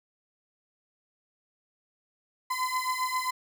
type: beating tone pair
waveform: 35% pulse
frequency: 1016 / 1023.5 Hz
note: B5 / C6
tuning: +49 / -38 cents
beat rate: 7.5 Hz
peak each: -29 dBFS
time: 2.5-3.31 s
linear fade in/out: 10 ms
effects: none